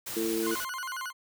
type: noise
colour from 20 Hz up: white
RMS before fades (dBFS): -37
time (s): 0.06-0.65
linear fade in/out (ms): 10
type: harmonic tone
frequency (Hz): 112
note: A2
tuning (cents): +31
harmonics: 2 / 3 / 4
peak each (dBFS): -37 / -29 / -33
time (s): 0.16-0.55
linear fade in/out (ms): 10
type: tone with vibrato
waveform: 40% pulse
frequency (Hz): 1244.5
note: D#6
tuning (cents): 0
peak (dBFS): -33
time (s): 0.42-1.13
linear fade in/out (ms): 50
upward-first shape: square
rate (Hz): 11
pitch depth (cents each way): 290
effects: none